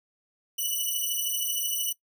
5% pulse beating tone pair, 2954 / 2967 Hz, F#7 / F#7, -3 / +4 cents, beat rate 13 Hz, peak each -21 dBFS, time 0.58-1.93 s, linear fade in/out 10 ms, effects noise-tail reverb RT60 0.1 s tail -20 dB re dry

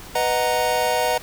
square chord, B major seventh, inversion none, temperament equal, 493.9 / 622.3 / 740 / 932.3 Hz, B4 / D#5 / F#5 / A#5, 0 / 0 / 0 / 0 cents, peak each -25 dBFS, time 0.15-1.18 s, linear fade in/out 5 ms, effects pink hiss -40 dBFS RMS until 1.22 s

